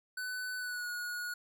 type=tone with pitch glide; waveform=square; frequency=1500 to 1451.4 Hz; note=F#6 to F#6; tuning=+23 to -34 cents; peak=-37 dBFS; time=0.17-1.34 s; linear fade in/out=5 ms; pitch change=-57 cents; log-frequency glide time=0.58-0.89 s; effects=none